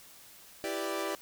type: chord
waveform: sawtooth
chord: E minor seventh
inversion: none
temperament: equal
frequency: 329.6 / 392 / 493.9 / 587.3 Hz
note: E4 / G4 / B4 / D5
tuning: 0 / 0 / 0 / 0 cents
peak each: -34 / -33 / -39 / -33 dBFS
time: 0.64-1.15 s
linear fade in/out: 0 ms
effects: white hiss -54 dBFS RMS until 1.21 s